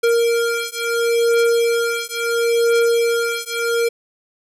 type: beating tone pair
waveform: square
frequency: 466.2 / 466.93 Hz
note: A#4 / A#4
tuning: 0 / +3 cents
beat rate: 0.73 Hz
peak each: -19 dBFS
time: 0.03-3.89 s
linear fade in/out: 10 ms
effects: resampled to 32000 Hz + 9-bit